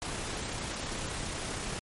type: noise with amplitude modulation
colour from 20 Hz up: pink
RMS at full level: -35 dBFS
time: 0.02-1.79 s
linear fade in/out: 0 ms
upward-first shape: sine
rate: 32.3 Hz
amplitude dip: 25%
effects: MP3 48 kbps